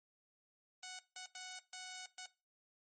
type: tone bursts at uneven times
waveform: 5% pulse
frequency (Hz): 740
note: F#5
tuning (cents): 0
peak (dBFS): -35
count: 5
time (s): 0.83-0.99 / 1.16-1.26 / 1.35-1.59 / 1.73-2.06 / 2.18-2.26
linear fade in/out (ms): 2
effects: noise-tail reverb RT60 0.3 s tail -19 dB re dry + MP3 32 kbps